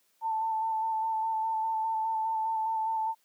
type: tone with vibrato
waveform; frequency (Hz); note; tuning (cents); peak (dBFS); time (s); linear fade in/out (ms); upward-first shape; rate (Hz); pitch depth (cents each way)
sine; 887; A5; +14; -27; 0.21-3.15; 50; square; 4.9; 17
effects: white hiss -70 dBFS RMS until 3.24 s + high-pass 200 Hz 12 dB/octave